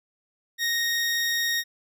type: tone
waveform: 20% pulse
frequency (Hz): 1864.7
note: A#6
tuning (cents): 0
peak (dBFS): -18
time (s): 0.58-1.64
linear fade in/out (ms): 50
effects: none